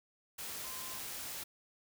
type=tone in noise; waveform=sine; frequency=1038 Hz; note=C6; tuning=14 cents flat; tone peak=-52 dBFS; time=0.64-0.99 s; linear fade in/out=10 ms; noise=white; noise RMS=-43 dBFS; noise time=0.38-1.44 s; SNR=-12 dB; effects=none